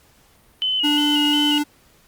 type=tone with vibrato; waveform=sine; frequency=2960 Hz; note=F#7; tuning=in tune; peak=-18 dBFS; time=0.62-1.58 s; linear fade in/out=0 ms; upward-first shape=square; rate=2.8 Hz; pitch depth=44 cents each way
type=tone; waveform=square; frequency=294.5 Hz; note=D4; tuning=5 cents sharp; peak=-19 dBFS; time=0.83-1.64 s; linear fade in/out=20 ms
effects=pink hiss -55 dBFS RMS until 2.07 s + Opus 48 kbps